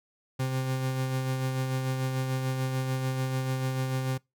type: tone with tremolo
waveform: 40% pulse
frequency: 130.81 Hz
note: C3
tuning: in tune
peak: -25 dBFS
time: 0.39-4.18 s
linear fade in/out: 10 ms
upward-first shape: sine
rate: 6.8 Hz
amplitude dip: 35%
effects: noise-tail reverb RT60 0.2 s tail -24 dB re dry